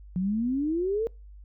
sine exponential sweep, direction up, 176.5 to 466.3 Hz, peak -24 dBFS, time 0.16-1.07 s, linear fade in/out 0 ms, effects noise-tail reverb RT60 0.3 s tail -26 dB re dry + added 50 Hz sine -44 dBFS peak until 1.44 s

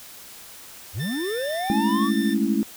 triangle linear sweep, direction up, 69 to 1174.7 Hz, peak -23 dBFS, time 0.93-2.11 s, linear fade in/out 50 ms
25% pulse tone, 1787 Hz, A6, 26 cents sharp, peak -28 dBFS, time 0.99-2.35 s, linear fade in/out 20 ms
sine chord, A major seventh, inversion third, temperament equal, 207.7 / 220 / 277.2 / 329.6 Hz, G#3 / A3 / C#4 / E4, 0 / 0 / 0 / 0 cents, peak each -24 / -24 / -25 / -26 dBFS, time 1.7-2.63 s, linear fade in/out 0 ms
effects white hiss -43 dBFS RMS until 2.76 s

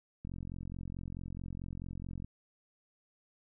click train, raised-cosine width 5 ms, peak -30 dBFS, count 90, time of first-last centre 0.25-2.246 s, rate 44.6 Hz, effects none

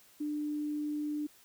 sine tone, 297.9 Hz, D4, 25 cents sharp, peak -32 dBFS, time 0.2-1.27 s, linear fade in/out 10 ms, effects white hiss -61 dBFS RMS until 1.44 s

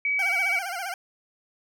sine tone, 2275 Hz, C#7, 44 cents sharp, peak -22 dBFS, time 0.05-0.59 s, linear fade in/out 2 ms
20% pulse tone with vibrato, 740 Hz, F#5, in tune, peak -25 dBFS, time 0.19-0.94 s, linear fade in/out 2 ms, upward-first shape sine, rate 15 Hz, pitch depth 130 cents each way
effects none

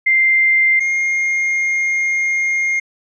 sine / triangle tone pair in turn, 2093 / 2128 Hz, C7 / C7, 0 / +29 cents, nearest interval unison, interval 29 cents, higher second, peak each -10 / -13 dBFS, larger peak first, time 0.06-0.8 / 0.8-2.8 s, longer second, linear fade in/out 10 ms, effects resampled to 22050 Hz

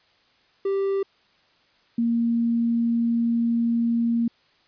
triangle / sine tone pair in turn, 392 / 233.1 Hz, G4 / A#3, 0 / 0 cents, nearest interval major sixth, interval 900 cents, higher first, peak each -19 dBFS, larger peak neither, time 0.65-1.03 / 1.98-4.28 s, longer second, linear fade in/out 5 ms, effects white hiss -61 dBFS RMS until 4.67 s + resampled to 11025 Hz

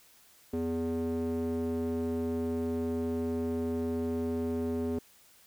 square tone with band-pass filter, 82.41 Hz, E2, in tune, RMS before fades -32 dBFS, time 0.53-4.99 s, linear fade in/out 5 ms, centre 330 Hz, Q 7, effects white hiss -60 dBFS RMS until 5.46 s

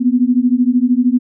sine beating tone pair, 241.5 / 254.5 Hz, B3 / C4, -39 / -48 cents, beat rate 13 Hz, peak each -13 dBFS, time 0-1.19 s, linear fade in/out 20 ms, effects none

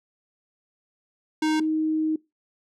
square / sine tone pair in turn, 311.1 / 313.4 Hz, D#4 / D#4, 0 / +13 cents, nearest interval unison, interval 13 cents, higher second, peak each -21 dBFS, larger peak neither, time 1.42-1.6 / 1.6-2.16 s, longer second, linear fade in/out 5 ms, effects noise-tail reverb RT60 0.2 s tail -21 dB re dry + low-pass 7000 Hz 12 dB/octave

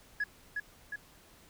sine tone with echo, 1682 Hz, G#6, 22 cents sharp, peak -27 dBFS, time 0.2-0.24 s, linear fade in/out 5 ms, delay 360 ms, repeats 2, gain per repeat -4 dB, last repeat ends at 0.96 s, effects tanh soft clip ceiling -27 dBFS + pink hiss -59 dBFS RMS until 1.49 s

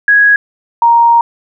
sine tone pair in turn, 1661.2 / 935 Hz, G#6 / A#5, 0 / +5 cents, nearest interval minor seventh, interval 995 cents, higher first, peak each -4 dBFS, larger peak neither, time 0.08-0.36 / 0.82-1.21 s, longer second, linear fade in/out 2 ms, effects none

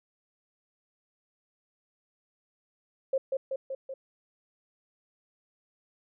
sine tone with echo, 534 Hz, C5, 35 cents sharp, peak -23 dBFS, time 3.13-3.18 s, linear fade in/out 5 ms, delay 190 ms, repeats 4, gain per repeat -3 dB, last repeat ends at 3.94 s, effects none

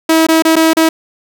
sawtooth tone with dropouts, 322.4 Hz, E4, 38 cents flat, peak -3 dBFS, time 0.09-0.89 s, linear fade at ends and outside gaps 5 ms, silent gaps 0.268-0.286 / 0.423-0.45 / 0.557-0.564 / 0.734-0.768 s, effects none

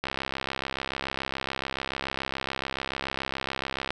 click train, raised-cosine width 0.3 ms, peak -13 dBFS, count 260, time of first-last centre 0.04-3.906 s, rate 67 Hz, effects none

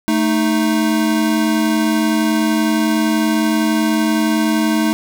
square tone pair together, 220.4 / 311.1 Hz, A3 / D#4, +3 / 0 cents, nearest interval tritone, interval 597 cents, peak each -17 dBFS, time 0.08-4.93 s, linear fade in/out 0 ms, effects none

